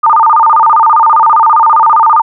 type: tone with vibrato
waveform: sine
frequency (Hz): 1046.5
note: C6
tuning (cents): 0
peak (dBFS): -3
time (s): 0.03-2.22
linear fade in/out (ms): 10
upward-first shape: square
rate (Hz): 15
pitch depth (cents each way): 260
effects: none